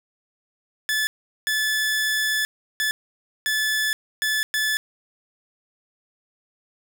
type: tone bursts at uneven times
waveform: sawtooth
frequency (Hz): 1732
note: A6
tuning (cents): -28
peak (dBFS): -17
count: 6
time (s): 0.89-1.07 / 1.47-2.45 / 2.8-2.91 / 3.46-3.93 / 4.22-4.43 / 4.54-4.77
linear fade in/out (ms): 0
effects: none